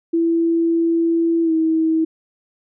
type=tone with pitch glide; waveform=sine; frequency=332.9 to 321.2 Hz; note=E4 to E4; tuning=+17 to -45 cents; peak=-14 dBFS; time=0.13-2.05 s; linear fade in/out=10 ms; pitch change=-62 cents; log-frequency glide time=1.43-1.52 s; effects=none